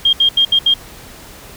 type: tone bursts at uneven times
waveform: sine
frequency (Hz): 3217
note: G7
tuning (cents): +44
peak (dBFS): -8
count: 5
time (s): 0.05-0.13 / 0.2-0.29 / 0.37-0.45 / 0.52-0.59 / 0.66-0.74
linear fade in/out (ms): 5
effects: pink hiss -37 dBFS RMS until 1.56 s